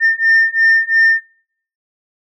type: beating tone pair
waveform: sine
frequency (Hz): 1806 / 1808.9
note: A6 / A6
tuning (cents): +45 / +47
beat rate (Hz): 2.9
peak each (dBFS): -12 / -11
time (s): 0-1.22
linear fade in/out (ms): 50
effects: noise-tail reverb RT60 0.6 s tail -24 dB re dry + tanh soft clip ceiling -5 dBFS